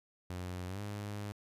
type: tone with pitch glide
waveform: sawtooth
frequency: 90.2 to 103.02 Hz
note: F#2 to G#2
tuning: -44 to -13 cents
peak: -35 dBFS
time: 0.3-1.32 s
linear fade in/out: 0 ms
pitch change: +231 cents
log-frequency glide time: 0.67-0.81 s
effects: resampled to 32000 Hz